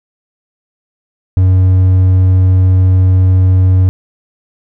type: tone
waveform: triangle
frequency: 93 Hz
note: F#2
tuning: 9 cents sharp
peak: -3 dBFS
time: 1.37-3.89 s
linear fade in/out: 0 ms
effects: none